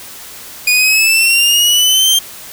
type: exponential sweep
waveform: sawtooth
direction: up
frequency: 2448 to 3183 Hz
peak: -5 dBFS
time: 0.67-2.19 s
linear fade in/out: 5 ms
effects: white hiss -32 dBFS RMS until 2.52 s